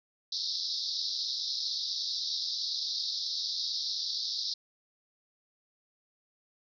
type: band-pass noise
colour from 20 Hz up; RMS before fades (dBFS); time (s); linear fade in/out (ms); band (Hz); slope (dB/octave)
white; -34; 0.32-4.54; 5; 3700 to 5400; 96
effects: none